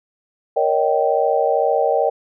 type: chord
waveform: sine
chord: Eb dominant seventh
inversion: second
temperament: just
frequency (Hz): 466.7 / 560 / 622.3 / 777.8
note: Bb4 / Db5 / Eb5 / G5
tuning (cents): +2 / +18 / 0 / -14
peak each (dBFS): -20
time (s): 0.56-2.1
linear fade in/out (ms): 10
effects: none